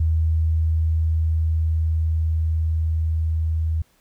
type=tone with level ramp; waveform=sine; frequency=80.1 Hz; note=E2; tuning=49 cents flat; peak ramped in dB=-16 to -19 dBFS; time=0-3.82 s; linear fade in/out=5 ms; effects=pink hiss -61 dBFS RMS until 4 s